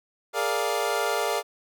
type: chord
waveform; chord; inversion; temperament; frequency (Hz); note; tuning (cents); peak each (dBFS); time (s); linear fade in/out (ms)
25% pulse; Bb dominant seventh; third; equal; 415.3 / 466.2 / 587.3 / 698.5; Ab4 / Bb4 / D5 / F5; 0 / 0 / 0 / 0; -26; 0.33-1.43; 50
effects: none